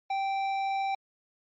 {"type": "tone with tanh clipping", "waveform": "triangle", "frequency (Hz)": 781, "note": "G5", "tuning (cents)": -7, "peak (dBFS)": -29, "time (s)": [0.1, 0.95], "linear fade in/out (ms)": 5, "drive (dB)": 17, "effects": ["low-pass 5000 Hz 12 dB/octave", "MP3 32 kbps"]}